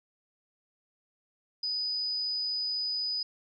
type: tone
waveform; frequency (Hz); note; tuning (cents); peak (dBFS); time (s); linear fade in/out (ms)
sine; 4978; D#8; 0; -29; 1.63-3.23; 5
effects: none